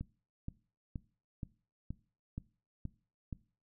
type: click train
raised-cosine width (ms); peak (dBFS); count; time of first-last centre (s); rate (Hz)
5; -27; 8; 0.01-3.328; 2.11
effects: noise-tail reverb RT60 0.4 s tail -20 dB re dry